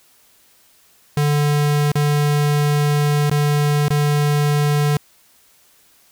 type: tone with dropouts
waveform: square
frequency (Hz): 146.83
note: D3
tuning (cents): 0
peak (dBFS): -15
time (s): 1.17-4.97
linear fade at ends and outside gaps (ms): 2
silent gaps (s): 1.918-1.954 / 3.298-3.312 / 3.883-3.904
effects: white hiss -54 dBFS RMS until 6.11 s